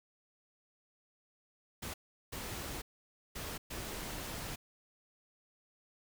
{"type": "noise bursts at uneven times", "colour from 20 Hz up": "pink", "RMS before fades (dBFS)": -42, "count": 4, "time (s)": [[1.82, 1.94], [2.32, 2.82], [3.35, 3.58], [3.7, 4.56]], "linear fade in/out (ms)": 10, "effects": []}